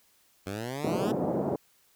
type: exponential sweep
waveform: 10% pulse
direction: up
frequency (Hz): 92.5 to 221.1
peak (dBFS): -25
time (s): 0.46-1.12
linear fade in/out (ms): 10
type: band-pass noise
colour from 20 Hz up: white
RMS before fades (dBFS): -29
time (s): 0.84-1.56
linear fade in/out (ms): 5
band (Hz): 120 to 630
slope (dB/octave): 24
effects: white hiss -65 dBFS RMS until 1.95 s